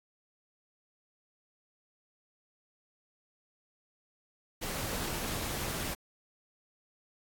pink noise, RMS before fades -36 dBFS, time 4.61-5.95 s, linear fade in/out 20 ms, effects AAC 64 kbps

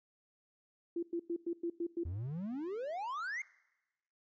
sine tone bursts, 340.5 Hz, F4, 44 cents flat, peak -33 dBFS, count 7, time 0.96-2.036 s, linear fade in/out 5 ms, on 68 ms, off 100 ms
triangle exponential sweep, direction up, 77.78 to 2196 Hz, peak -35 dBFS, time 2.05-3.42 s, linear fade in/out 5 ms
effects noise-tail reverb RT60 1.0 s tail -22 dB re dry + resampled to 16000 Hz

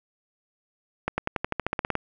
accelerating click train, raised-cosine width 0.5 ms, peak -10 dBFS, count 13, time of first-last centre 1.08-1.953 s, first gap 100 ms, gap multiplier 0.94, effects none

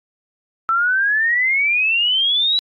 sine exponential sweep, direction up, 1318.5 to 3951 Hz, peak -14 dBFS, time 0.69-2.59 s, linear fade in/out 0 ms, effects AAC 48 kbps

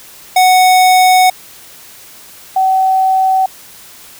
square / sine tone pair in turn, 740 / 759.9 Hz, F#5 / F#5, 0 / +46 cents, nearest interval unison, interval 46 cents, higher second, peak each -6 / -8 dBFS, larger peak first, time 0.36-1.3 / 2.56-3.46 s, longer first, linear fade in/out 5 ms, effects white hiss -37 dBFS RMS until 4.19 s

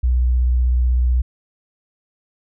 sine tone with vibrato, 61.74 Hz, B1, in tune, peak -13 dBFS, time 0.03-1.22 s, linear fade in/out 10 ms, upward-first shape square, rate 16 Hz, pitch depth 21 cents each way, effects none

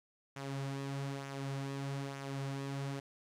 sawtooth tone with flanger, 137.8 Hz, C#3, 10 cents flat, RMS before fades -40 dBFS, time 0.36-3 s, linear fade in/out 5 ms, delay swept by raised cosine 0.22 to 5.92 ms, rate 1.1 Hz, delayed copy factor -0.5, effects low-pass 9000 Hz 12 dB/octave + 12-bit

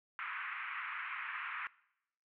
pink band-pass noise, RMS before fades -42 dBFS, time 0.19-1.67 s, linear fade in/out 0 ms, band 1100 to 2500 Hz, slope 48 dB/octave, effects noise-tail reverb RT60 0.8 s tail -22 dB re dry

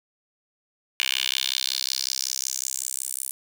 10% pulse tone with high-pass filter sweep, 65.41 Hz, C2, in tune, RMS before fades -28 dBFS, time 1-3.31 s, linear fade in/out 0 ms, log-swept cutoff 2700 to 9800 Hz, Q 3.1, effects none

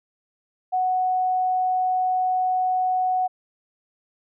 sine tone, 740 Hz, F#5, in tune, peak -19 dBFS, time 0.72-3.28 s, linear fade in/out 20 ms, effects none

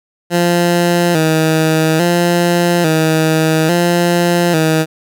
15% pulse tone with vibrato, 166 Hz, E3, 12 cents sharp, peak -4 dBFS, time 0.3-4.86 s, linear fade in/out 50 ms, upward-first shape square, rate 0.59 Hz, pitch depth 78 cents each way, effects none

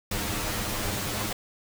pink noise with comb filter, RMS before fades -30 dBFS, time 0.11-1.33 s, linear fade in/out 5 ms, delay 9.8 ms, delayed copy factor +1, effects none

